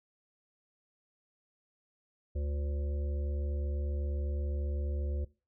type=harmonic tone with a mistuned harmonic; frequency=71.9 Hz; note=D2; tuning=36 cents flat; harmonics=1 / 3 / 5 / 7 / 8; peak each=-31 / -48 / -46 / -48 / -51 dBFS; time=2.35-5.25 s; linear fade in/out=10 ms; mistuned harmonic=1; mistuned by=+17 cents; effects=noise-tail reverb RT60 0.3 s tail -19 dB re dry